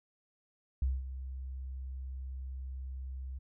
sine tone with ADSR envelope, 65.41 Hz, C2, in tune, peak -26 dBFS, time 0.82-3.39 s, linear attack 3 ms, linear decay 200 ms, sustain -12 dB, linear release 13 ms, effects none

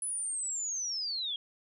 sine linear sweep, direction down, 10170 to 3220 Hz, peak -32 dBFS, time 0.02-1.36 s, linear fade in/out 2 ms, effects none

